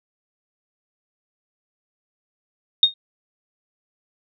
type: tone with exponential decay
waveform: sine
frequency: 3700 Hz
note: A#7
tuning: 14 cents flat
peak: -6 dBFS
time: 2.83-2.94 s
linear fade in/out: 2 ms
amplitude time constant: 23 ms
effects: none